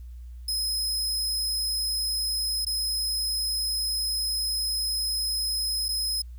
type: tone with dropouts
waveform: sawtooth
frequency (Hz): 5110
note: D#8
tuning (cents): +45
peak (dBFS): -23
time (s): 0.48-6.22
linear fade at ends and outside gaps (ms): 5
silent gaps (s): 2.65-2.666 / 5.884-5.888
effects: added 60 Hz sine -38 dBFS peak until 6.38 s + white hiss -68 dBFS RMS until 6.38 s

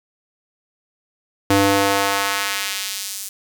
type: tone with high-pass filter sweep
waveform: square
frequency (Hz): 99.2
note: G2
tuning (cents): +21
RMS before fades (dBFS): -20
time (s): 1.5-3.29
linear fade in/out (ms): 5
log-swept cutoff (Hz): 230 to 7900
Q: 0.84
effects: 7-bit

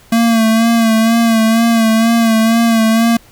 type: tone with vibrato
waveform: square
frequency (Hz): 226.7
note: A#3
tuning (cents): -48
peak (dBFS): -9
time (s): 0.12-3.17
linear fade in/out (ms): 5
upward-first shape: sine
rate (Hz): 2.1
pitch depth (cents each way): 40
effects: pink hiss -45 dBFS RMS until 3.31 s

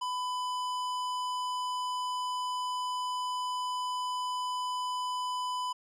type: tone with hard clipping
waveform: sine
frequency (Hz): 1000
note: B5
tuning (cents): +21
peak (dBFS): -33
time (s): 0.01-5.73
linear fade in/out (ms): 10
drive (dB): 14
effects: none

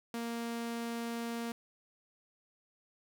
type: tone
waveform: sawtooth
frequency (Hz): 233.1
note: A#3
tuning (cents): 0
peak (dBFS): -32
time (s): 0.14-1.52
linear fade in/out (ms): 2
effects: none

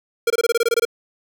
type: tone bursts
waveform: square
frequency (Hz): 466.2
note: A#4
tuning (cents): 0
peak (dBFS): -15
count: 11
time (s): 0.27-0.852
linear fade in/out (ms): 5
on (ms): 32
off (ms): 23
effects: none

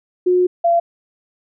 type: tone pair in turn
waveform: sine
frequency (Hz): 361.7 / 682.8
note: F#4 / F5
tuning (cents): -39 / -39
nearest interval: major seventh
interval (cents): 1100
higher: second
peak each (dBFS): -11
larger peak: neither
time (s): 0.26-0.47 / 0.64-0.8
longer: first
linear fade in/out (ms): 10
effects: none

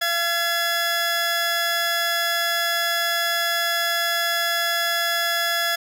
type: tone pair together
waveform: 20% pulse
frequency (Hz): 682 / 1692.9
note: F5 / G#6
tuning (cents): -41 / +33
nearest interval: octave + major third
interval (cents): 1574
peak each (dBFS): -20 / -17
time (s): 0.01-5.76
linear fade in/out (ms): 10
effects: none

